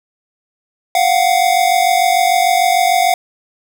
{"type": "tone pair together", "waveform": "square", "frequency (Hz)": [698.5, 745.2], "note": ["F5", "F#5"], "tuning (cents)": [0, 12], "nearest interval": "minor second", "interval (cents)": 112, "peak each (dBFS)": -14, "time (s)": [0.95, 3.14], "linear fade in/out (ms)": 2, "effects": ["8-bit"]}